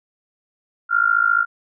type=tone with amplitude modulation; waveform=sine; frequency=1396.9 Hz; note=F6; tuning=in tune; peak=-10 dBFS; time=0.89-1.46 s; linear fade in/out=50 ms; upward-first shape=sine; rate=54.5 Hz; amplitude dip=90%; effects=none